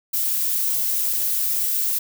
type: noise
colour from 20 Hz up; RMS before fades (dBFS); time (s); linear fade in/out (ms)
violet; -22; 0.13-1.99; 10
effects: none